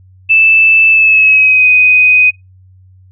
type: tone with pitch glide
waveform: sine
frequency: 2637 to 2501 Hz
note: E7 to D#7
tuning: 0 to +8 cents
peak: -4 dBFS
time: 0.29-2.31 s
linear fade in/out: 20 ms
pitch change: -92 cents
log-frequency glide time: 0.9-1.68 s
effects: noise-tail reverb RT60 0.2 s tail -25 dB re dry + added 93 Hz sine -39 dBFS peak until 3.11 s